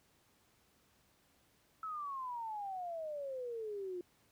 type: exponential sweep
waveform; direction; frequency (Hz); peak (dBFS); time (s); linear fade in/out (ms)
sine; down; 1316 to 349.2; -39; 1.83-4.01; 2
effects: pink hiss -71 dBFS RMS until 4.31 s + high-pass 60 Hz 12 dB/octave